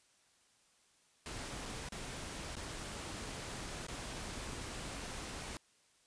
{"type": "noise with dropouts", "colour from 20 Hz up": "pink", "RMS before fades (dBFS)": -44, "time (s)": [1.26, 5.57], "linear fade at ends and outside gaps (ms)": 0, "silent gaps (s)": [[1.655, 1.659], [1.888, 1.922], [2.554, 2.567], [3.867, 3.884]], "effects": ["white hiss -70 dBFS RMS until 6.06 s", "resampled to 22050 Hz"]}